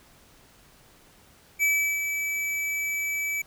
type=tone with ADSR envelope; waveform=square; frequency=2301 Hz; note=D7; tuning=36 cents flat; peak=-20 dBFS; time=1.59-3.42 s; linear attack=38 ms; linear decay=360 ms; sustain=-7 dB; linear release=6 ms; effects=pink hiss -56 dBFS RMS until 3.46 s